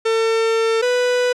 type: tone pair in turn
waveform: 45% pulse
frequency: 449.9 / 494.5 Hz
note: A4 / B4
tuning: +39 / +2 cents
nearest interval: major second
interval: 163 cents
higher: second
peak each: -15 dBFS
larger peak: neither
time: 0.05-0.82 / 0.82-1.33 s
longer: first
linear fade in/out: 10 ms
effects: low-pass 6000 Hz 12 dB/octave